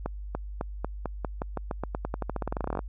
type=accelerating click train; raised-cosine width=1 ms; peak=-16 dBFS; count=28; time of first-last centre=0.06-2.791 s; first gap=290 ms; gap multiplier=0.9; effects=added 50 Hz sine -35 dBFS peak until 2.88 s